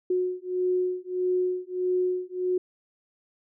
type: beating tone pair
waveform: sine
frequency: 364 / 365.6 Hz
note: F#4 / F#4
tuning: -28 / -21 cents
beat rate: 1.6 Hz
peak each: -27 dBFS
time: 0.1-2.58 s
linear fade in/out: 5 ms
effects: none